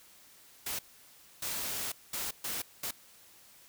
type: noise bursts at uneven times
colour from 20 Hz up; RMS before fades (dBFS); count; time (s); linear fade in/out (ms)
white; -36; 5; 0.66-0.79 / 1.42-1.92 / 2.13-2.31 / 2.44-2.62 / 2.83-2.91; 5
effects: white hiss -58 dBFS RMS until 3.68 s